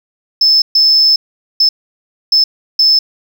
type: tone bursts at uneven times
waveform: sine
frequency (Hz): 5250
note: E8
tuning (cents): -8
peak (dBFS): -4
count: 5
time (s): 0.41-0.62 / 0.75-1.16 / 1.6-1.69 / 2.32-2.44 / 2.79-2.99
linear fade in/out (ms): 5
effects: tanh soft clip ceiling -4 dBFS + 7-bit